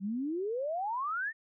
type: exponential sweep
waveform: sine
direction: up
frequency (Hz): 185 to 1864.7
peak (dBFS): -31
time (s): 0-1.33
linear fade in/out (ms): 50
effects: none